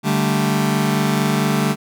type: chord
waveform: sawtooth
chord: D suspended fourth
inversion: none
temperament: just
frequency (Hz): 146.83 / 195.78 / 220.2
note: D3 / G3 / A3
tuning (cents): 0 / -2 / +2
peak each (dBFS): -16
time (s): 0.03-1.76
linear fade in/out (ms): 50
effects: none